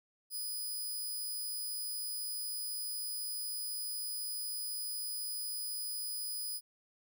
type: tone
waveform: 5% pulse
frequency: 4978 Hz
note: D#8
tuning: in tune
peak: -30 dBFS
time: 0.3-6.61 s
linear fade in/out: 50 ms
effects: none